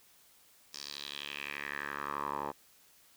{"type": "tone with band-pass filter sweep", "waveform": "10% pulse", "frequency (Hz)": 71.7, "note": "D2", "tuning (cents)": -41, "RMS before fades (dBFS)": -40, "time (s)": [0.73, 2.52], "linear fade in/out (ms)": 10, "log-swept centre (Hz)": [5400, 790], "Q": 3.6, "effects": ["white hiss -63 dBFS RMS until 3.16 s"]}